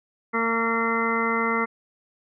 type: harmonic tone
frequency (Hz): 228.6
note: A#3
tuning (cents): -34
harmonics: 1 / 2 / 3 / 4 / 5 / 6 / 8 / 9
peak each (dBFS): -28 / -28 / -38 / -31 / -28 / -28 / -34 / -28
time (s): 0.33-1.66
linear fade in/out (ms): 20
effects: none